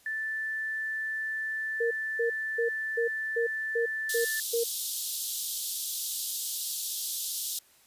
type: tone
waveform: sine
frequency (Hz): 1760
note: A6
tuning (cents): 0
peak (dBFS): -30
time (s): 0.06-4.4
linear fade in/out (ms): 2
type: tone bursts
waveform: sine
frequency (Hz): 466.2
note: A#4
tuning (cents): 0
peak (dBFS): -25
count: 8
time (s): 1.8-4.64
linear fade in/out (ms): 10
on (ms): 110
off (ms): 280
type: high-pass noise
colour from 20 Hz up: white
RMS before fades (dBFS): -32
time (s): 4.09-7.59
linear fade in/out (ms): 5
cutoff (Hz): 3300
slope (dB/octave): 48
effects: white hiss -61 dBFS RMS until 7.86 s + resampled to 32000 Hz